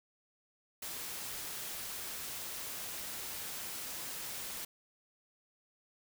white noise, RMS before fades -42 dBFS, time 0.82-4.65 s, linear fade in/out 5 ms, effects none

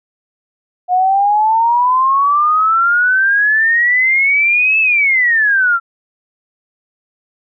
sine exponential two-way sweep, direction up then down, 717 to 2637 to 1346 Hz, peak -9 dBFS, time 0.88-5.8 s, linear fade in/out 50 ms, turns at 4.8 s, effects none

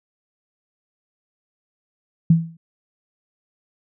sine tone with exponential decay, 164.81 Hz, E3, in tune, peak -7 dBFS, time 2.3-2.57 s, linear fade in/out 5 ms, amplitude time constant 57 ms, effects none

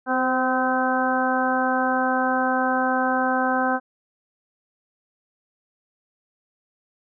harmonic tone with a mistuned harmonic, 256.8 Hz, C4, 32 cents flat, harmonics 1 / 2 / 3 / 4 / 5 / 6, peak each -25 / -27 / -24 / -28 / -29 / -26 dBFS, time 0.06-3.8 s, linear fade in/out 50 ms, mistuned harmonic 2, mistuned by +21 cents, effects none

